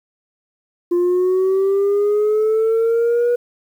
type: linear sweep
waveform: sine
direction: up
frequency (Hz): 347.5 to 485.1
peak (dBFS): -11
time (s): 0.91-3.36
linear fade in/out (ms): 10
effects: tanh soft clip ceiling -12 dBFS + 8-bit